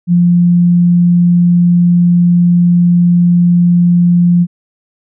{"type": "tone", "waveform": "sine", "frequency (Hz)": 174.61, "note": "F3", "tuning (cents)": 0, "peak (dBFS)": -5, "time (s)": [0.07, 4.47], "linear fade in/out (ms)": 50, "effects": []}